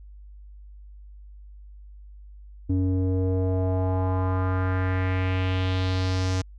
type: tone with low-pass filter sweep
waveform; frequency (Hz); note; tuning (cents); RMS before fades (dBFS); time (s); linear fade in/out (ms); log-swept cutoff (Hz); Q
square; 93; F#2; +9; -24; 2.69-6.42; 10; 290 to 6300; 2.4
effects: added 50 Hz sine -42 dBFS peak until 6.58 s